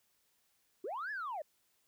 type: linear two-way sweep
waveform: sine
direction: up then down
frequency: 329.6 to 1760 to 562 Hz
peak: -36 dBFS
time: 0.84-1.42 s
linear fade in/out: 5 ms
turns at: 1.11 s
effects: tanh soft clip ceiling -34 dBFS + white hiss -75 dBFS RMS until 1.87 s